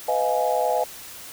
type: chord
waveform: sine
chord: F half-diminished seventh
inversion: second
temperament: just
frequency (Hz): 502.9 / 628.6 / 698.5 / 838.1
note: Cb5 / Eb5 / F5 / Ab5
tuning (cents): +31 / +18 / 0 / +16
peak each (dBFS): -25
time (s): 0.08-0.84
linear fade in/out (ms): 5
effects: white hiss -40 dBFS RMS until 1.32 s